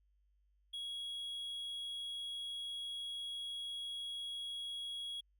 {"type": "tone", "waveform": "triangle", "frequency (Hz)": 3322, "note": "G#7", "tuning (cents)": 0, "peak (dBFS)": -39, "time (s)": [0.73, 5.21], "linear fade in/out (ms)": 10, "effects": ["added 50 Hz sine -70 dBFS peak until 5.39 s"]}